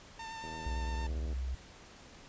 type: tone with vibrato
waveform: sawtooth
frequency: 899 Hz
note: A5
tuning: 37 cents sharp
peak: -38 dBFS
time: 0.19-1.07 s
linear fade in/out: 5 ms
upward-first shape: square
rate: 8.8 Hz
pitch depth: 13 cents each way
type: click train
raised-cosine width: 2 ms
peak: -34 dBFS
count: 72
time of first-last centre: 0.44-1.329 s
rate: 79.9 Hz
type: tone with pitch glide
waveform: sine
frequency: 61 to 64.52 Hz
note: B1 to C2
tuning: -21 to -24 cents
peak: -33 dBFS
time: 0.66-1.55 s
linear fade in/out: 5 ms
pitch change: +97 cents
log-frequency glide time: 0.89-1.14 s
effects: pink hiss -54 dBFS RMS until 2.28 s + resampled to 16000 Hz